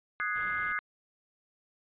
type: chord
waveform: sine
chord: Ab dominant seventh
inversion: second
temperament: equal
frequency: 1244.5 / 1480 / 1661.2 / 2093 Hz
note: Eb6 / Gb6 / Ab6 / C7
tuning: 0 / 0 / 0 / 0 cents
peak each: -35 dBFS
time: 0.2-0.79 s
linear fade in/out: 0 ms
type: noise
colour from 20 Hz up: pink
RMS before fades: -49 dBFS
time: 0.35-0.73 s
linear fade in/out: 10 ms
effects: resampled to 8000 Hz